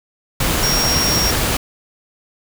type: tone in noise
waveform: sine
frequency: 5588 Hz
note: F8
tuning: in tune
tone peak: -17 dBFS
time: 0.63-1.31 s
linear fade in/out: 5 ms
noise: pink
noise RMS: -18 dBFS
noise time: 0.4-1.57 s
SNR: -2 dB
effects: none